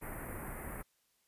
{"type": "band-stop noise", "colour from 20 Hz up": "pink", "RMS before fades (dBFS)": -43, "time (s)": [0.01, 0.83], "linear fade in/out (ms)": 20, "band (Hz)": [2200, 9400], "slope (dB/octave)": 48, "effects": ["white hiss -75 dBFS RMS until 1.27 s", "resampled to 32000 Hz"]}